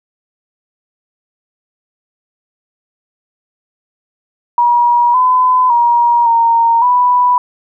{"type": "tone with pitch steps", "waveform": "sine", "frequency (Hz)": [958, 1011, 949, 925, 987], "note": ["A#5", "B5", "A#5", "A#5", "B5"], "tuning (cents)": [47, 40, 31, -14, -1], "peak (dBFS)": -7, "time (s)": [4.58, 7.38], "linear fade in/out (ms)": 2, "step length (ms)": 560, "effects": []}